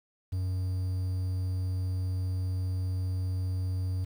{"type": "tone with quantisation", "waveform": "triangle", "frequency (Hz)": 92.5, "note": "F#2", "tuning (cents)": 0, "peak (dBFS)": -26, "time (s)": [0.32, 4.05], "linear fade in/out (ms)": 10, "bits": 9, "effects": []}